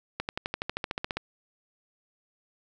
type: accelerating click train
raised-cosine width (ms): 0.3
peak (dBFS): -14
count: 14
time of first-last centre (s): 0.2-1.17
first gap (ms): 89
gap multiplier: 0.97
effects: none